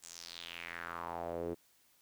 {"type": "tone with band-pass filter sweep", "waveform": "sawtooth", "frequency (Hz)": 85.1, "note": "F2", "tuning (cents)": -44, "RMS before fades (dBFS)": -43, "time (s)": [0.02, 1.55], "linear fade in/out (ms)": 20, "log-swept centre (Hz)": [7900, 370], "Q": 3.4, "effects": ["white hiss -69 dBFS RMS until 2.01 s"]}